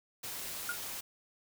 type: noise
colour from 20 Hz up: white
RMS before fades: -41 dBFS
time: 0.23-1.01 s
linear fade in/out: 10 ms
type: tone with exponential decay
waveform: sine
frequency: 1429 Hz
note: F6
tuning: 39 cents sharp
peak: -29 dBFS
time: 0.69-0.8 s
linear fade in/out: 2 ms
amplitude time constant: 23 ms
effects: none